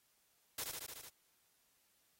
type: noise with echo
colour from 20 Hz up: white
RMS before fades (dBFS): -41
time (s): 0.58-0.64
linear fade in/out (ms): 5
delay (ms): 75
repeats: 6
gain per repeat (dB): -2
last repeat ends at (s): 1.09
effects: white hiss -75 dBFS RMS until 2.19 s + AAC 48 kbps